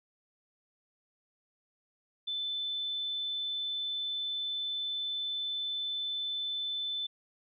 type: tone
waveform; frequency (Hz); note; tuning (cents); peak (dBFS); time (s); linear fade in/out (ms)
sine; 3520; A7; 0; -32; 2.27-7.07; 10
effects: none